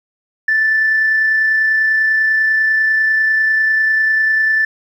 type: tone with amplitude modulation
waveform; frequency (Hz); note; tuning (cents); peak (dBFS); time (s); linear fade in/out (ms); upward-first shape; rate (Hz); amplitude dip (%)
sine; 1760; A6; 0; -9; 0.48-4.65; 5; sine; 30.1; 25
effects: tanh soft clip ceiling -6 dBFS + 8-bit